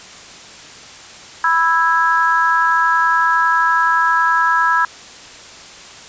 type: harmonic tone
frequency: 329.6 Hz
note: E4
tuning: in tune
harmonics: 3 / 4 / 5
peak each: -16 / -16 / -16 dBFS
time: 1.44-4.85 s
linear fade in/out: 2 ms
effects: white hiss -37 dBFS RMS until 6.08 s + resampled to 16000 Hz